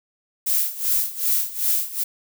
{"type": "noise with tremolo", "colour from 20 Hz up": "violet", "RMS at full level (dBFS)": -19, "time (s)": [0.46, 2.04], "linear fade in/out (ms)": 10, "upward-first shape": "sine", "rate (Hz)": 2.6, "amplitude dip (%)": 85, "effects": []}